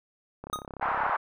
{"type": "click train", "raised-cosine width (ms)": 1, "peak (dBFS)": -25, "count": 23, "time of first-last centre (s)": [0.44, 1.095], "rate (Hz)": 33.6}
{"type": "tone with exponential decay", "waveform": "square", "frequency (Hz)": 1246, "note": "D#6", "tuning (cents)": 2, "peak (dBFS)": -26, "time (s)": [0.53, 0.66], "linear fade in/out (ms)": 2, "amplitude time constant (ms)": 27}
{"type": "band-pass noise", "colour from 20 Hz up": "pink", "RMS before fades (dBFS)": -28, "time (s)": [0.81, 1.17], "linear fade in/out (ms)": 10, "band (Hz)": [800, 1400], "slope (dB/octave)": 24}
{"effects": []}